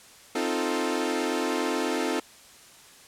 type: chord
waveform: sawtooth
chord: F dominant seventh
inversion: second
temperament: equal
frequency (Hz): 261.6 / 311.1 / 349.2 / 440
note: C4 / Eb4 / F4 / A4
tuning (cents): 0 / 0 / 0 / 0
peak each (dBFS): -27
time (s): 0.35-2.2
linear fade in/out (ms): 5
effects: white hiss -51 dBFS RMS until 3.07 s + low-pass 10000 Hz 12 dB/octave